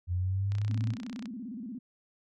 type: linear sweep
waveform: sine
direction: up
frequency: 87.31 to 113.9 Hz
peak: -27 dBFS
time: 0.07-0.96 s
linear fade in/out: 50 ms
type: click train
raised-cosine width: 0.2 ms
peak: -28 dBFS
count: 24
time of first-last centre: 0.52-1.257 s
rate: 31.2 Hz
type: tone with vibrato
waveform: sine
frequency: 233.1 Hz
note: A#3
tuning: in tune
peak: -37 dBFS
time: 0.69-1.79 s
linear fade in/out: 10 ms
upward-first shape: square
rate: 17 Hz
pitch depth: 170 cents each way
effects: none